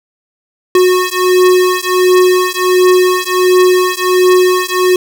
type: beating tone pair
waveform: square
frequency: 365.2 / 366.6 Hz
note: F#4 / F#4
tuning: -23 / -16 cents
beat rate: 1.4 Hz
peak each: -11 dBFS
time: 0.75-4.96 s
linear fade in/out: 2 ms
effects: none